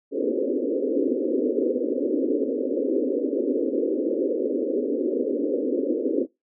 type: band-pass noise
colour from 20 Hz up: pink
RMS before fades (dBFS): -24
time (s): 0.11-6.27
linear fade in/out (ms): 50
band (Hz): 250 to 540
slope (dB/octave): 96
effects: noise-tail reverb RT60 0.2 s tail -23 dB re dry